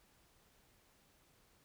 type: silence
effects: pink hiss -70 dBFS RMS until 1.64 s